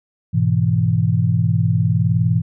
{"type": "chord", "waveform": "sine", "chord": "E major", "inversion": "first", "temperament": "equal", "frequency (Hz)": [103.83, 123.47, 164.81], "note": ["G#2", "B2", "E3"], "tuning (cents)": [0, 0, 0], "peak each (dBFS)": -18, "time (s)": [0.33, 2.42], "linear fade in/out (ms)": 20, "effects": []}